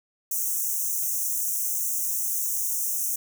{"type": "high-pass noise", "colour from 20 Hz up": "white", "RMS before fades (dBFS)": -27, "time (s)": [0.31, 3.16], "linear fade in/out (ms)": 5, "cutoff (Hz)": 5800, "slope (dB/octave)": 96, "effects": []}